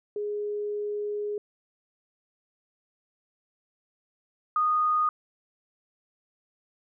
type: tone pair in turn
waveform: sine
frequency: 415.3 / 1234.8 Hz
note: G#4 / D#6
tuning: 0 / -14 cents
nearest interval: octave + perfect fifth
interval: 1886 cents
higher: second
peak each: -28 / -21 dBFS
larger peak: second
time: 0.16-1.38 / 4.56-5.09 s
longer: first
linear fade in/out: 2 ms
effects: none